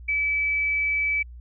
sine tone, 2300 Hz, D7, 37 cents flat, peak -21 dBFS, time 0.08-1.23 s, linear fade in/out 10 ms, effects added 60 Hz sine -39 dBFS peak until 1.4 s

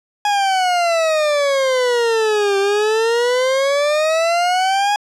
40% pulse exponential two-way sweep, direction down then up, 834 to 392 to 834 Hz, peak -13 dBFS, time 0.25-4.96 s, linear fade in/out 2 ms, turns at 2.58 s, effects low-pass 7000 Hz 12 dB/octave

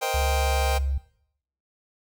sawtooth chord, C minor seventh, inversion third, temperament just, 470.9 / 523.3 / 627.9 / 784.9 Hz, Bb4 / C5 / Eb5 / G5, +18 / 0 / +16 / +2 cents, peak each -29 / -27 / -29 / -23 dBFS, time 0.01-0.79 s, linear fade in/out 20 ms
sine tone with pitch glide, 69.8 to 68.25 Hz, C#2 to C#2, +13 to -26 cents, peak -23 dBFS, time 0.14-0.98 s, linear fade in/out 5 ms, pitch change -39 cents, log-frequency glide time 0.35-0.85 s
effects noise-tail reverb RT60 0.7 s tail -18 dB re dry

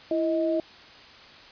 sine tone pair together, 332.8 / 631.2 Hz, E4 / D#5, +17 / +25 cents, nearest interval major seventh, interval 1108 cents, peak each -25 dBFS, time 0.11-0.6 s, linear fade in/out 2 ms, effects white hiss -48 dBFS RMS until 1.51 s + resampled to 11025 Hz

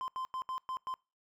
triangle tone bursts at uneven times, 1037 Hz, C6, 16 cents flat, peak -33 dBFS, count 6, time 0.01-0.08 / 0.16-0.25 / 0.34-0.42 / 0.49-0.58 / 0.69-0.77 / 0.87-0.94 s, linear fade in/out 0 ms, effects noise-tail reverb RT60 0.3 s tail -25 dB re dry

